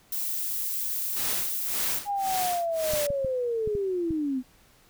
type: noise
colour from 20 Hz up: violet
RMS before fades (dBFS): -30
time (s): 0.12-1.99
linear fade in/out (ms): 5
type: noise with tremolo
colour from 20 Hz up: white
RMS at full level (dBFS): -30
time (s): 1.16-3.07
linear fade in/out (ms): 5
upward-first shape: sine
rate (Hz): 1.8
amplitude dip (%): 100
type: linear sweep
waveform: sine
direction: down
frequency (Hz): 823 to 246.9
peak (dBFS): -25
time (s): 2.05-4.43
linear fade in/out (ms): 50
type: clicks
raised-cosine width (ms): 5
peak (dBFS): -23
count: 6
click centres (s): 2.936 / 3.104 / 3.247 / 3.675 / 3.752 / 4.107
effects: pink hiss -59 dBFS RMS until 4.89 s